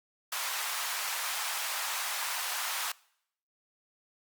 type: high-pass noise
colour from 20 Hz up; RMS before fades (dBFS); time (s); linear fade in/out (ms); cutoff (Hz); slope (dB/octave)
pink; -34; 0.32-2.92; 5; 840; 24
effects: noise-tail reverb RT60 0.7 s tail -23 dB re dry + Opus 48 kbps